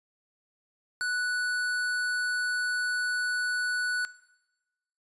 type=tone; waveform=square; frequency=1480 Hz; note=F#6; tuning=in tune; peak=-28 dBFS; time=1.01-4.05 s; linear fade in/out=0 ms; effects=noise-tail reverb RT60 1.0 s tail -18 dB re dry + resampled to 24000 Hz